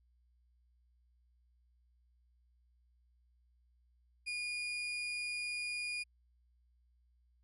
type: tone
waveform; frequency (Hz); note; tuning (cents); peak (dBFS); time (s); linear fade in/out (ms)
35% pulse; 2439; D#7; -35; -35; 4.26-6.04; 20
effects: added 60 Hz sine -68 dBFS peak until 7.43 s + resampled to 24000 Hz